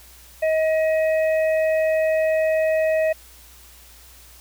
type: harmonic tone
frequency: 633 Hz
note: D#5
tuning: 30 cents sharp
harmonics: 1 / 3 / 4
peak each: -17 / -30 / -33 dBFS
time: 0.42-3.13 s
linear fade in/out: 10 ms
effects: added 60 Hz sine -49 dBFS peak until 4.4 s + white hiss -48 dBFS RMS until 4.4 s